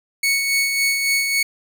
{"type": "tone with tremolo", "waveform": "sawtooth", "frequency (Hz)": 2217, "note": "C#7", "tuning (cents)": 0, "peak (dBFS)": -12, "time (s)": [0.23, 1.43], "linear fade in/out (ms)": 5, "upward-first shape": "sine", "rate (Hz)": 3.6, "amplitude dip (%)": 40, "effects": []}